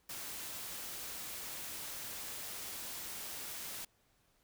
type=noise; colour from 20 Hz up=white; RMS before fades=-44 dBFS; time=0.09-3.85 s; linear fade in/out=5 ms; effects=pink hiss -73 dBFS RMS until 4.43 s